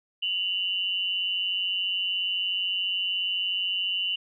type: tone pair together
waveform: sine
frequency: 2794 / 2981 Hz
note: F7 / F#7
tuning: 0 / +12 cents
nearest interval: minor second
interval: 112 cents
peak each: -29 / -27 dBFS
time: 0.22-4.16 s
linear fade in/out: 10 ms
effects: none